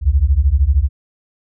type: beating tone pair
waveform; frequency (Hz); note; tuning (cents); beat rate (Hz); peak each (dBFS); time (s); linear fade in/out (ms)
sine; 63.2 / 76.2; B1 / D#2; +41 / -36; 13; -13; 0.01-0.89; 50
effects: none